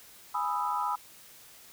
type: chord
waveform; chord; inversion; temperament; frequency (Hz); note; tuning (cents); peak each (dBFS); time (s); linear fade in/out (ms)
sine; E major seventh; first; equal; 830.6 / 987.8 / 1244.5 / 1318.5; G#5 / B5 / D#6 / E6; 0 / 0 / 0 / 0; -34 / -31 / -34 / -36; 0.34-0.96; 10
effects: white hiss -53 dBFS RMS until 1.72 s